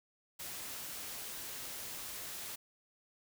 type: noise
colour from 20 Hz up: white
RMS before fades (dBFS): -44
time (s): 0.39-2.56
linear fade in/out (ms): 10
effects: none